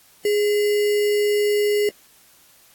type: tone with sample-and-hold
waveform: sine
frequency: 415.3 Hz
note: G#4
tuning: in tune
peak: -16 dBFS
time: 0.25-1.89 s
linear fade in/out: 2 ms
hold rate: 2450 Hz
effects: white hiss -53 dBFS RMS until 2.74 s + AAC 64 kbps